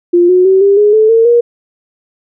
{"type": "tone with pitch steps", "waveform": "sine", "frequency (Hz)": [349.2, 364.9, 381.2, 398.4, 416.2, 434.9, 454.4, 474.8], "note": ["F4", "F#4", "G4", "G4", "G#4", "A4", "A#4", "A#4"], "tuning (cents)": [0, -24, -48, 28, 4, -20, -44, 32], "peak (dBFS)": -4, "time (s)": [0.13, 1.41], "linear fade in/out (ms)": 10, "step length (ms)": 160, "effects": []}